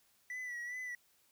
triangle tone with vibrato, 1961 Hz, B6, 13 cents flat, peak -38 dBFS, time 0.3-0.95 s, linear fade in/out 2 ms, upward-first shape sine, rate 2.5 Hz, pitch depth 48 cents each way, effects white hiss -71 dBFS RMS until 1.31 s

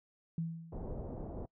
sine tone with exponential decay, 164.81 Hz, E3, in tune, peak -31 dBFS, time 0.38-1.03 s, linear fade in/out 2 ms, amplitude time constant 140 ms
pink low-pass noise, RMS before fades -42 dBFS, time 0.72-1.46 s, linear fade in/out 5 ms, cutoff 690 Hz, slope 24 dB/octave
effects noise-tail reverb RT60 0.1 s tail -23 dB re dry

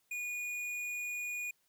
sine tone with tanh clipping, 2450 Hz, D#7, 27 cents flat, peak -38 dBFS, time 0.11-1.51 s, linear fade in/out 5 ms, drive 13 dB, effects white hiss -75 dBFS RMS until 1.68 s

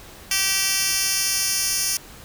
10% pulse tone with high-pass filter sweep, 387.1 Hz, G4, 22 cents flat, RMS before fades -22 dBFS, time 0.31-1.97 s, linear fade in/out 2 ms, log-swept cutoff 3600 to 5700 Hz, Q 1.1, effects pink hiss -43 dBFS RMS until 2.24 s

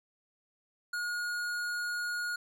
sine tone with tanh clipping, 1438 Hz, F#6, 50 cents flat, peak -34 dBFS, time 0.93-2.36 s, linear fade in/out 5 ms, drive 16 dB, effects none

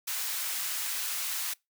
white high-pass noise, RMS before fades -33 dBFS, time 0.07-1.54 s, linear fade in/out 10 ms, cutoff 1100 Hz, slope 12 dB/octave, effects noise-tail reverb RT60 0.2 s tail -24 dB re dry

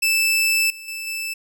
sawtooth tone with level steps, 2637 Hz, E7, in tune, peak -13 / -32 / -25 / -22 dBFS, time 0.02-1.34 s, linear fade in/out 10 ms, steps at 0.7 / 0.88 / 1.07 s, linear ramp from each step 2 ms, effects none

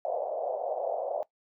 pink band-pass noise, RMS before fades -32 dBFS, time 0.05-1.23 s, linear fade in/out 0 ms, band 540 to 710 Hz, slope 48 dB/octave, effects noise-tail reverb RT60 0.1 s tail -18 dB re dry

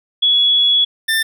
sine / 25% pulse tone pair in turn, 3376 / 1788.4 Hz, G#7 / A6, +28 / +28 cents, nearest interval major seventh, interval 1100 cents, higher first, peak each -10 / -10 dBFS, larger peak neither, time 0.22-0.85 / 1.08-1.23 s, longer first, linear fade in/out 10 ms, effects none

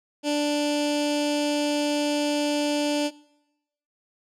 15% pulse tone with notch filter, 293.7 Hz, D4, in tune, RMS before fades -24 dBFS, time 0.23-3.11 s, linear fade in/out 50 ms, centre 1200 Hz, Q 0.77, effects noise-tail reverb RT60 0.9 s tail -22 dB re dry + low-pass 8000 Hz 12 dB/octave

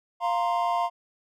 triangle chord, F suspended fourth, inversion none, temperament just, 698.5 / 931.3 / 1047.7 Hz, F5 / Bb5 / C6, 0 / -2 / +2 cents, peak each -24 / -26 / -27 dBFS, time 0.2-0.9 s, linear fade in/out 50 ms, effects none

